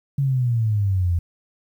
sine exponential sweep, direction down, 141.6 to 83.6 Hz, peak -17 dBFS, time 0.18-1.19 s, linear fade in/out 5 ms, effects 9-bit

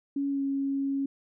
sine tone with pitch glide, 279.6 to 275.1 Hz, C#4 to C#4, +15 to -13 cents, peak -26 dBFS, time 0.16-1.06 s, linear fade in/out 5 ms, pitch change -28 cents, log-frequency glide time 0.29-0.42 s, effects none

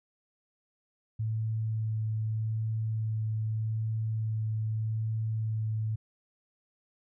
sine tone with vibrato, 110 Hz, A2, in tune, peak -28 dBFS, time 1.19-5.96 s, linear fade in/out 10 ms, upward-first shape sine, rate 0.82 Hz, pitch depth 10 cents each way, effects none

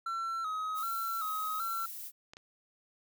triangle tone with vibrato, 1308 Hz, E6, 14 cents flat, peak -31 dBFS, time 0.06-1.86 s, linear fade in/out 5 ms, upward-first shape square, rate 1.3 Hz, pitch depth 55 cents each way
violet noise, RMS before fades -43 dBFS, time 0.74-2.12 s, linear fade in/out 50 ms
clicks, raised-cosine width 0.2 ms, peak -31 dBFS, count 2, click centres 2.335 / 2.369 s
effects none

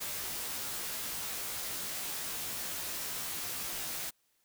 white noise with comb filter, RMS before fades -38 dBFS, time 0-4.11 s, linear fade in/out 20 ms, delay 16 ms, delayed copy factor -0.85, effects white hiss -74 dBFS RMS until 4.44 s

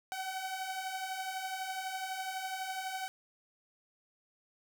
sawtooth beating tone pair, 749 / 761 Hz, F#5 / F#5, +21 / +48 cents, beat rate 12 Hz, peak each -39 / -34 dBFS, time 0.12-3.08 s, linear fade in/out 0 ms, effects none

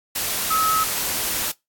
sine tone in noise, 1287 Hz, E6, 42 cents flat, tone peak -18 dBFS, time 0.5-0.84 s, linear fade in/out 10 ms, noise white, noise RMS -24 dBFS, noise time 0.15-1.52 s, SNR +3 dB, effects noise-tail reverb RT60 0.2 s tail -24 dB re dry + AAC 64 kbps

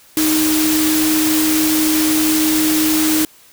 sine tone in noise, 311.6 Hz, D#4, 3 cents sharp, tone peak -14 dBFS, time 0.17-3.25 s, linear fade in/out 2 ms, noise white, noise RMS -19 dBFS, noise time 0.17-3.25 s, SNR +2 dB, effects white hiss -47 dBFS RMS until 3.52 s

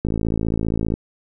click train, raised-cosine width 3 ms, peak -9 dBFS, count 50, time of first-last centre 0.05-0.939 s, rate 55.1 Hz, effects none

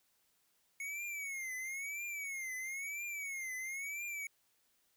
square tone with vibrato, 2200 Hz, C#7, 14 cents flat, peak -40 dBFS, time 0.8-4.27 s, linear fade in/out 2 ms, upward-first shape triangle, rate 1 Hz, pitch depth 160 cents each way, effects white hiss -75 dBFS RMS until 4.96 s

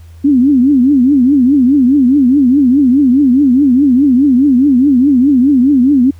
sine tone with vibrato, 266.7 Hz, C4, 33 cents sharp, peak -5 dBFS, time 0.24-6.11 s, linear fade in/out 10 ms, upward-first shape triangle, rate 4.8 Hz, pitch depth 210 cents each way, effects added 83 Hz sine -32 dBFS peak until 6.19 s + pink hiss -50 dBFS RMS until 6.19 s

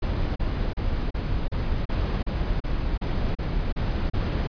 brown noise bursts, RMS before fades -25 dBFS, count 12, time 0.02-4.474 s, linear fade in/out 10 ms, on 340 ms, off 34 ms, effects resampled to 11025 Hz

